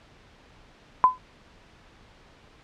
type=tone with exponential decay; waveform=sine; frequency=1014 Hz; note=B5; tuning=45 cents sharp; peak=-9 dBFS; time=1.04-1.18 s; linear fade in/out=0 ms; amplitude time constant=30 ms; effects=pink hiss -54 dBFS RMS until 2.63 s + low-pass 4000 Hz 12 dB/octave